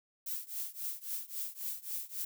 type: noise with tremolo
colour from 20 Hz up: violet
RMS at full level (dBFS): -36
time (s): 0.26-2.25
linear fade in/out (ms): 5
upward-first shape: triangle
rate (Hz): 3.7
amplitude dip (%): 95
effects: none